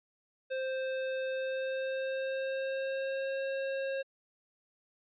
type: tone with pitch glide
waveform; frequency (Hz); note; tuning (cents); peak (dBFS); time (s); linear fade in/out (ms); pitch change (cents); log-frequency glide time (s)
square; 524 to 540; C5 to C#5; +2 to -45; -33; 0.5-4.03; 20; +53; 1.29-3.42
effects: resampled to 8000 Hz